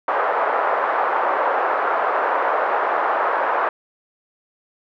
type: band-pass noise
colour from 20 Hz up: white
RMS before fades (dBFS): -20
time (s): 0.08-3.69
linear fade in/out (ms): 2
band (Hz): 480 to 1300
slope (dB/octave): 24
effects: none